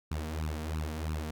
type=tone with flanger; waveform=sawtooth; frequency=77.78 Hz; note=D#2; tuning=in tune; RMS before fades=-35 dBFS; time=0.11-1.31 s; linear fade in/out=5 ms; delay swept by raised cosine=0.73 to 4.43 ms; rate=3 Hz; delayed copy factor=+0.9; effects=none